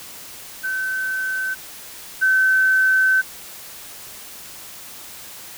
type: tone pair in turn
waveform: sine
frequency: 1532 / 1532 Hz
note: G6 / G6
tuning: -40 / -40 cents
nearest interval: unison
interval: 0 cents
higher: neither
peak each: -21 / -13 dBFS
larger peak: second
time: 0.63-1.55 / 2.21-3.22 s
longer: second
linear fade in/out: 20 ms
effects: white hiss -38 dBFS RMS until 5.57 s